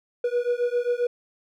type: beating tone pair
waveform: triangle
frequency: 481.1 / 488.6 Hz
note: B4 / B4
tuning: -45 / -19 cents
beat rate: 7.5 Hz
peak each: -23 dBFS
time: 0.24-1.07 s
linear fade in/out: 5 ms
effects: none